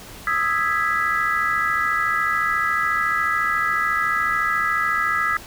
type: chord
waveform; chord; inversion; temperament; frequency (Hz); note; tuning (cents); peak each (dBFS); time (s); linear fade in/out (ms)
sine; E major seventh; third; equal; 1244.5 / 1318.5 / 1661.2 / 1975.5; D#6 / E6 / G#6 / B6; 0 / 0 / 0 / 0; -24; 0.27-5.37; 2
effects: pink hiss -40 dBFS RMS until 5.46 s